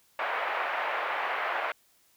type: band-pass noise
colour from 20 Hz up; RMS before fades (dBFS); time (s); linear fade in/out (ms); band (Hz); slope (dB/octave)
pink; -31; 0.19-1.72; 2; 620 to 2300; 24
effects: white hiss -65 dBFS RMS until 2.16 s